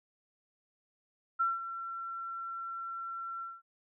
sine tone with ADSR envelope, 1355 Hz, E6, 47 cents sharp, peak -25 dBFS, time 1.39-3.62 s, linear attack 18 ms, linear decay 180 ms, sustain -12 dB, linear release 200 ms, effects none

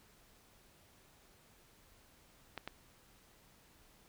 clicks, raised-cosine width 0.3 ms, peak -25 dBFS, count 2, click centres 2.577 / 2.676 s, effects pink hiss -65 dBFS RMS until 4.08 s

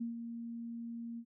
sine tone with ADSR envelope, 232.9 Hz, A#3, 1 cent flat, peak -34 dBFS, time 0-1.25 s, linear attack 15 ms, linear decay 130 ms, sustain -6 dB, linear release 67 ms, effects none

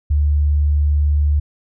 sine tone, 73.5 Hz, D2, 2 cents sharp, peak -12 dBFS, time 0.1-1.4 s, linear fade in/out 10 ms, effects none

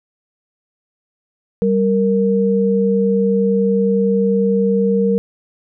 sine tone pair together, 195.2 / 464.3 Hz, G3 / A#4, -7 / -7 cents, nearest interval octave + minor third, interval 1500 cents, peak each -15 dBFS, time 1.62-5.18 s, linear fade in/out 0 ms, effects none

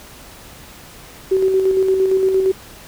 sine tone with tremolo, 380.5 Hz, F#4, 48 cents sharp, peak -11 dBFS, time 1.31-2.52 s, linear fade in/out 10 ms, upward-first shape square, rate 8.7 Hz, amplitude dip 35%, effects pink hiss -40 dBFS RMS until 2.87 s

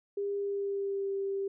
sine tone with pitch glide, 402.2 to 393 Hz, G4 to G4, +44 to +4 cents, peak -30 dBFS, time 0.17-1.48 s, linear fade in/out 5 ms, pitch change -40 cents, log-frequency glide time 0.37-1.12 s, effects none

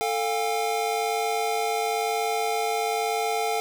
square tone cluster, 443.5 / 707 / 808 Hz, A4 / F5 / G#5, +14 / +21 / -48 cents, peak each -29 dBFS, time 0.01-3.6 s, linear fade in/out 0 ms, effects none

